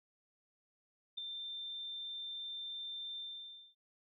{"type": "tone with ADSR envelope", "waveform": "sine", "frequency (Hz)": 3577, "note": "A7", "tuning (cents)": 28, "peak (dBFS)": -35, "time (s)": [1.17, 3.75], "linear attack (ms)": 14, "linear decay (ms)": 3, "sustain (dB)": -6, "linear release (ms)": 570, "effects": []}